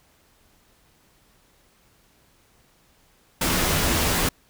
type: noise with comb filter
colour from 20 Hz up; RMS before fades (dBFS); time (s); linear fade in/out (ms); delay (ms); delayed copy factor
pink; -22; 3.41-4.29; 5; 12; +0.5
effects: pink hiss -60 dBFS RMS until 4.49 s